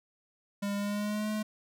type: tone with pitch glide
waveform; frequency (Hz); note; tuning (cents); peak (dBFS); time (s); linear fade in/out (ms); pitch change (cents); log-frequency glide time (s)
square; 201.9 to 213.8; G#3 to A3; -49 to -49; -31; 0.62-1.43; 10; +100; 0.76-1.3
effects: none